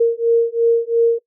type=beating tone pair; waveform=sine; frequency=462.3 / 465.2 Hz; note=A#4 / A#4; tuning=-14 / -4 cents; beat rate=2.9 Hz; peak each=-15 dBFS; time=0-1.19 s; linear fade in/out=10 ms; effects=noise-tail reverb RT60 0.1 s tail -21 dB re dry